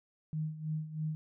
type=tone with tremolo; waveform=sine; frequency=155.56 Hz; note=D#3; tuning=in tune; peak=-31 dBFS; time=0.33-1.15 s; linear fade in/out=0 ms; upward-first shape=sine; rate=3.1 Hz; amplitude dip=75%; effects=none